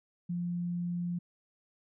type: tone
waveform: sine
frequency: 174.61 Hz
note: F3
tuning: in tune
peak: -31 dBFS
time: 0.29-1.19 s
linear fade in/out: 10 ms
effects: none